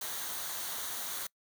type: noise with comb filter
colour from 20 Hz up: white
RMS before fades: -38 dBFS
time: 0.01-1.27 s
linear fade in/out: 5 ms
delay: 0.39 ms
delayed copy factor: -0.5
effects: noise-tail reverb RT60 0.1 s tail -24 dB re dry